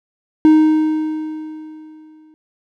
triangle tone with exponential decay, 311.1 Hz, D#4, in tune, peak -3 dBFS, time 0.45-2.34 s, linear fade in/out 0 ms, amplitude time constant 410 ms, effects none

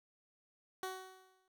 15% pulse tone with exponential decay, 375.2 Hz, F#4, 24 cents sharp, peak -31 dBFS, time 0.83-1.48 s, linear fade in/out 1 ms, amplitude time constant 140 ms, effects none

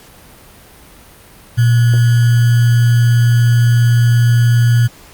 sine tone with sample-and-hold, 118.6 Hz, A#2, 30 cents sharp, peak -7 dBFS, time 1.57-4.88 s, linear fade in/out 20 ms, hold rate 1575 Hz, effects pink hiss -41 dBFS RMS until 5.13 s + Opus 48 kbps

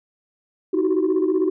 sine tone cluster, 315.2 / 365.9 / 381.7 Hz, D#4 / F#4 / G4, +23 / -19 / -46 cents, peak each -20 dBFS, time 0.73-1.5 s, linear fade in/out 10 ms, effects tanh soft clip ceiling -12 dBFS

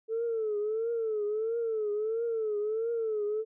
sine tone with vibrato, 440 Hz, A4, in tune, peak -27 dBFS, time 0.08-3.45 s, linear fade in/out 50 ms, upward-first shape triangle, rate 1.5 Hz, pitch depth 120 cents each way, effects tanh soft clip ceiling -24 dBFS

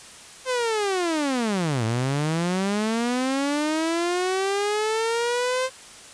sawtooth linear two-way sweep, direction down then up, 523.3 to 108.8 to 523.3 Hz, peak -18 dBFS, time 0.45-5.7 s, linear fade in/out 50 ms, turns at 1.84 s, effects white hiss -44 dBFS RMS until 6.13 s + resampled to 22050 Hz

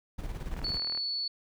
brown noise with tremolo, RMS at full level -35 dBFS, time 0.18-0.79 s, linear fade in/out 10 ms, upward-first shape square, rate 18 Hz, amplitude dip 50%
click train, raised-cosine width 0.5 ms, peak -29 dBFS, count 18, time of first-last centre 0.54-0.975 s, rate 39.1 Hz
sine tone, 4435 Hz, C#8, in tune, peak -30 dBFS, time 0.64-1.28 s, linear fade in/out 5 ms
effects none

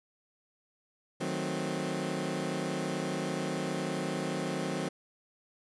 20% pulse chord, D# diminished seventh, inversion none, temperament equal, 155.56 / 185 / 220 / 261.6 Hz, D#3 / F#3 / A3 / C4, 0 / 0 / 0 / 0 cents, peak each -32 / -31 / -36 / -32 dBFS, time 1.2-4.89 s, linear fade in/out 10 ms, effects resampled to 24000 Hz

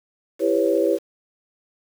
sine chord, C# half-diminished seventh, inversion first, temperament just, 332.6 / 399.1 / 498.9 / 554.4 Hz, E4 / G4 / B4 / C#5, +16 / +31 / +17 / 0 cents, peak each -22 dBFS, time 0.39-0.99 s, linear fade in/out 50 ms, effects 7-bit

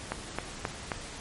click train, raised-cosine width 0.5 ms, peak -14 dBFS, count 4, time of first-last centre 0.12-0.918 s, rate 3.76 Hz, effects pink hiss -42 dBFS RMS until 1.2 s + MP3 48 kbps

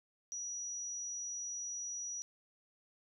sine tone, 5830 Hz, F#8, 26 cents flat, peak -39 dBFS, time 0.32-2.22 s, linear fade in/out 0 ms, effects none

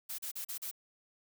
blue noise bursts, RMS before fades -40 dBFS, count 5, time 0.09-0.713 s, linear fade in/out 10 ms, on 95 ms, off 37 ms, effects none

